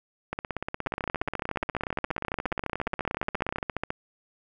two click trains, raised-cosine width 0.5 ms, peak -15 / -13 dBFS, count 56 / 45, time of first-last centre 0.33-3.584 / 0.87-3.904 s, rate 16.9 / 14.5 Hz, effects none

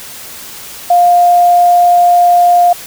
sine tone, 704 Hz, F5, 14 cents sharp, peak -4 dBFS, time 0.9-2.73 s, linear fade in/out 5 ms, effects white hiss -29 dBFS RMS until 2.86 s

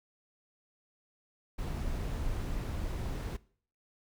brown noise, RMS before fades -35 dBFS, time 1.58-3.37 s, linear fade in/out 10 ms, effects noise-tail reverb RT60 0.5 s tail -21 dB re dry

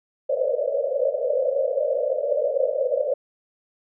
pink band-pass noise, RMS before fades -23 dBFS, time 0.29-3.14 s, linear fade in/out 5 ms, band 500 to 600 Hz, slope 96 dB/octave, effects none

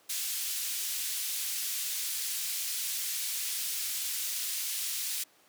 white band-pass noise, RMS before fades -34 dBFS, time 0.09-5.24 s, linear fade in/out 10 ms, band 2800 to 16000 Hz, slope 12 dB/octave, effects pink hiss -62 dBFS RMS until 5.48 s + high-pass 300 Hz 12 dB/octave

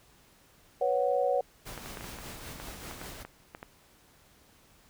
sine chord, B suspended second, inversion none, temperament just, 493.9 / 555.6 / 740.8 Hz, B4 / C#5 / F#5, 0 / +4 / +2 cents, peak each -29 / -28 / -30 dBFS, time 0.81-1.41 s, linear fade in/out 5 ms
pink noise with tremolo, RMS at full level -42 dBFS, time 1.65-3.24 s, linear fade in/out 20 ms, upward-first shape sine, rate 5.1 Hz, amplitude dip 35%
clicks, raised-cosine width 0.5 ms, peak -26 dBFS, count 12, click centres 1.777 / 1.86 / 1.972 / 2.009 / 2.043 / 2.187 / 2.6 / 2.912 / 3.015 / 3.25 / 3.549 / 3.629 s
effects pink hiss -61 dBFS RMS until 4.89 s

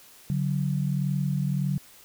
sine tone pair together, 143.35 / 185 Hz, D3 / F#3, -42 / 0 cents, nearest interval major third, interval 442 cents, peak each -25 / -28 dBFS, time 0.3-1.78 s, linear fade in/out 0 ms, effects white hiss -52 dBFS RMS until 2.04 s

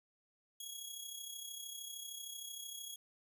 15% pulse tone with amplitude modulation, 3322 Hz, G#7, in tune, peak -35 dBFS, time 0.6-2.96 s, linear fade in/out 5 ms, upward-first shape sine, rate 33.1 Hz, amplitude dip 55%, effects none

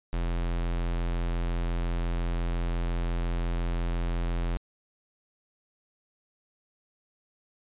square tone, 42.87 Hz, F1, 31 cents flat, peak -27 dBFS, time 0.13-4.57 s, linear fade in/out 0 ms, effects resampled to 8000 Hz

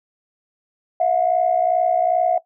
sine tone pair together, 659.3 / 721.8 Hz, E5 / F#5, 0 / -43 cents, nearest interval major second, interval 157 cents, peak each -17 dBFS, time 1-2.38 s, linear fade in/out 5 ms, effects noise-tail reverb RT60 0.1 s tail -18 dB re dry + tanh soft clip ceiling -7 dBFS

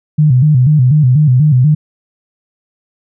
sine tone with vibrato, 138.59 Hz, C#3, in tune, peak -5 dBFS, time 0.18-1.75 s, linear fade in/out 10 ms, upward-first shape square, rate 4.1 Hz, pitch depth 160 cents each way, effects none

